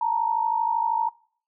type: tone pair together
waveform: sine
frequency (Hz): 887.2 / 940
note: A5 / A#5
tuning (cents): +14 / +14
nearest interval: minor second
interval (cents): 100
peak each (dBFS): -25 / -23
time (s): 0.01-1.09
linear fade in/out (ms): 5
effects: noise-tail reverb RT60 0.5 s tail -22 dB re dry